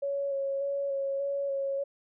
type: tone with vibrato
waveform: sine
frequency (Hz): 554.4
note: C#5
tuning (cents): 0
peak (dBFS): -28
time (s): 0.02-1.84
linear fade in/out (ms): 10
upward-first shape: square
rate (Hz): 1.7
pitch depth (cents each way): 16
effects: none